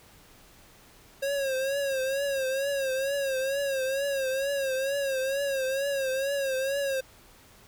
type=tone with vibrato; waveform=square; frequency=543 Hz; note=C#5; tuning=36 cents flat; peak=-27 dBFS; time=1.22-7.01 s; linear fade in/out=10 ms; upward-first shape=triangle; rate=2.2 Hz; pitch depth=82 cents each way; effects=pink hiss -55 dBFS RMS until 7.67 s